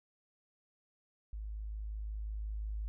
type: tone with level ramp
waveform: sine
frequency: 52.8 Hz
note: G#1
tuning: 29 cents sharp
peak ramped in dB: -39 to -35 dBFS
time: 1.33-2.88 s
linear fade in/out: 0 ms
effects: none

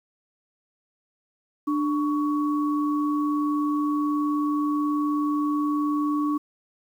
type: tone pair together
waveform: sine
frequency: 296.4 / 1120.3 Hz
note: D4 / C#6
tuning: +16 / +18 cents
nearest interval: octave + major seventh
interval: 2302 cents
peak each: -22 / -29 dBFS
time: 1.67-6.38 s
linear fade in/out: 10 ms
effects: 9-bit

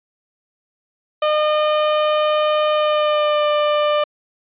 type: tone with pitch glide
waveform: 30% pulse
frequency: 608 to 595.8 Hz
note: D#5 to D5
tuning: -40 to +25 cents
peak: -12 dBFS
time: 1.22-4.04 s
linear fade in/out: 5 ms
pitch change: -35 cents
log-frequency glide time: 2.72-3.48 s
effects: resampled to 8000 Hz

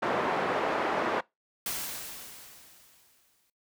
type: band-pass noise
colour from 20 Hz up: pink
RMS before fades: -29 dBFS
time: 0.02-1.21 s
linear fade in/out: 10 ms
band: 410 to 1400 Hz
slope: 12 dB/octave
type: noise with exponential decay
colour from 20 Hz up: white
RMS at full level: -32 dBFS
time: 1.66-3.5 s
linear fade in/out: 2 ms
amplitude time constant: 400 ms
effects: noise-tail reverb RT60 0.2 s tail -23 dB re dry

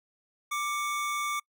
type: tone pair together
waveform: square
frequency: 1179.2 / 2228 Hz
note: D6 / C#7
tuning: +7 / +8 cents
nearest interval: major seventh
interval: 1101 cents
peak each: -31 / -35 dBFS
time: 0.51-1.4 s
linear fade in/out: 10 ms
effects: noise-tail reverb RT60 0.1 s tail -26 dB re dry

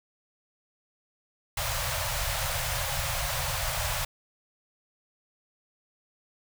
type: band-stop noise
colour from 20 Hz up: pink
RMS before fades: -30 dBFS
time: 1.57-4.05 s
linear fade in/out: 5 ms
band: 150 to 520 Hz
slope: 96 dB/octave
effects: none

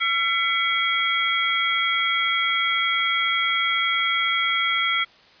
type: tone cluster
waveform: sine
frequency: 1357 / 2009 / 2239 / 3285 Hz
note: E6 / B6 / C#7 / G#7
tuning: +50 / +29 / +17 / -20 cents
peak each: -25 dBFS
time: 0-5.05 s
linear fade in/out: 20 ms
effects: white hiss -52 dBFS RMS until 5.4 s + resampled to 11025 Hz

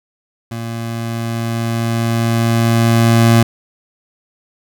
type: tone with level ramp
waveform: 25% pulse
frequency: 115.3 Hz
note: A#2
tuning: 19 cents flat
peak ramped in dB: -19 to -3 dBFS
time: 0.51-3.43 s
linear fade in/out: 5 ms
effects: none

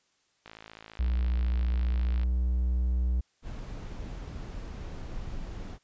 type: click train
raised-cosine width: 0.3 ms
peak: -29 dBFS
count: 98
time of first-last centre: 0.46-2.233 s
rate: 54.7 Hz
type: tone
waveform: triangle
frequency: 61.7 Hz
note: B1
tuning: 1 cent flat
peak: -22 dBFS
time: 0.99-3.21 s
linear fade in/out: 10 ms
type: noise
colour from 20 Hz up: brown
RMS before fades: -38 dBFS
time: 3.42-5.79 s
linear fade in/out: 50 ms
effects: white hiss -71 dBFS RMS until 5.83 s + resampled to 16000 Hz

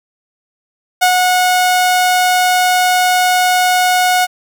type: tone with ADSR envelope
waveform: sawtooth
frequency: 730 Hz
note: F#5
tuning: 24 cents flat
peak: -3 dBFS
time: 1.01-4.27 s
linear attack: 18 ms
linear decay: 81 ms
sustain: -3 dB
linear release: 32 ms
effects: none

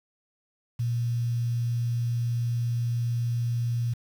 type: tone with quantisation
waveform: sine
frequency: 118.8 Hz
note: A#2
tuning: 33 cents sharp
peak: -24 dBFS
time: 0.79-3.94 s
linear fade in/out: 10 ms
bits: 8
effects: none

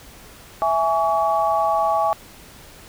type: chord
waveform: sine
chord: C# minor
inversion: first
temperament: equal with one note detuned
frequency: 659.3 / 830.6 / 1132 Hz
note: E5 / G#5 / C#6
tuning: 0 / 0 / +36 cents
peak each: -21 / -20 / -22 dBFS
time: 0.62-2.13 s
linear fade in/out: 0 ms
effects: pink hiss -44 dBFS RMS until 2.88 s

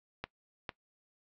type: clicks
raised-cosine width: 0.3 ms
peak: -20 dBFS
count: 2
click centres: 0.24 / 0.692 s
effects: noise-tail reverb RT60 0.1 s tail -20 dB re dry + low-pass 4000 Hz 12 dB/octave

